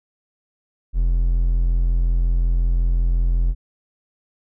triangle tone, 42.75 Hz, F1, 36 cents flat, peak -13 dBFS, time 0.93-3.55 s, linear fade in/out 50 ms, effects none

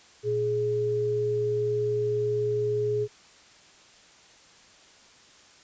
sine tone pair together, 117.6 / 419.1 Hz, A#2 / G#4, +16 / +16 cents, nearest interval octave + minor seventh, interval 2200 cents, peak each -32 / -24 dBFS, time 0.23-3.08 s, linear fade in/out 50 ms, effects white hiss -54 dBFS RMS until 5.63 s + resampled to 16000 Hz

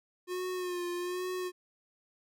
square tone with vibrato, 359.2 Hz, F4, 49 cents sharp, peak -34 dBFS, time 0.27-1.52 s, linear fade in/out 50 ms, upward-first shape sine, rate 1.2 Hz, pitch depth 40 cents each way, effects none

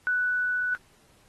sine tone with level ramp, 1484 Hz, F#6, 5 cents sharp, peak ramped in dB -22 to -25 dBFS, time 0.07-0.75 s, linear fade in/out 0 ms, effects pink hiss -61 dBFS RMS until 1.28 s + AAC 32 kbps

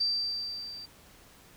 sine tone with level ramp, 4674 Hz, D8, 9 cents flat, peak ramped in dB -24 to -41 dBFS, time 0-0.86 s, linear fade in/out 10 ms, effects pink hiss -56 dBFS RMS until 1.56 s

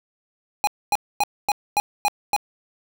square tone bursts, 825 Hz, G#5, 12 cents flat, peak -17 dBFS, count 7, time 0.64-2.364 s, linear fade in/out 0 ms, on 32 ms, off 250 ms, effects none

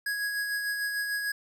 square tone with tremolo, 1661.2 Hz, G#6, in tune, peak -28 dBFS, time 0.06-1.32 s, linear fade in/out 5 ms, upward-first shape sine, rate 6.7 Hz, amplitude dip 35%, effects none

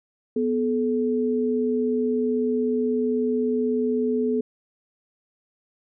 sine tone pair together, 246.9 / 430.7 Hz, B3 / A4, 0 / -37 cents, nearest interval minor seventh, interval 963 cents, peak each -23 dBFS, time 0.36-4.41 s, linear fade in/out 5 ms, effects none

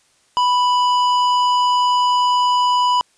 triangle tone with hard clipping, 989 Hz, B5, 2 cents sharp, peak -15 dBFS, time 0.37-3.01 s, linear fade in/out 0 ms, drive 14 dB, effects white hiss -58 dBFS RMS until 3.17 s + resampled to 22050 Hz

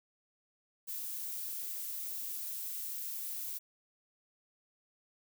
violet noise, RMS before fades -40 dBFS, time 0.87-3.59 s, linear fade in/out 20 ms, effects none

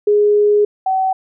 sine tone pair in turn, 415.3 / 759.5 Hz, G#4 / F#5, 0 / +45 cents, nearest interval minor seventh, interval 1045 cents, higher second, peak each -9 / -13 dBFS, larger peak first, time 0.07-0.65 / 0.86-1.13 s, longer first, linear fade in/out 5 ms, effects none

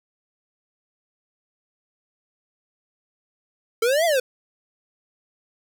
square exponential two-way sweep, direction up then down, 440 to 698 to 488.9 Hz, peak -18 dBFS, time 3.82-4.2 s, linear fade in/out 5 ms, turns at 4.05 s, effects 9-bit

